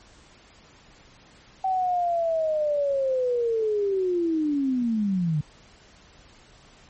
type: linear sweep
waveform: sine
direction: down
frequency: 766 to 145.2 Hz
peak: -21 dBFS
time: 1.64-5.41 s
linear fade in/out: 5 ms
effects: pink hiss -53 dBFS RMS until 6.89 s + MP3 32 kbps